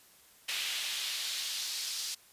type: noise with high-pass filter sweep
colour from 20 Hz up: brown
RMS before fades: -36 dBFS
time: 0.48-2.15 s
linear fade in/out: 10 ms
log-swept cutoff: 2900 to 4900 Hz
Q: 1.7
effects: white hiss -60 dBFS RMS until 2.32 s + resampled to 32000 Hz